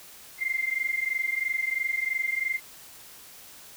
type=tone pair together; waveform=sine; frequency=2084 / 2107 Hz; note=C7 / C7; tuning=-7 / +12 cents; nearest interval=unison; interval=19 cents; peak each=-29 / -28 dBFS; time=0.38-2.6 s; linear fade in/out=50 ms; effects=white hiss -48 dBFS RMS until 3.76 s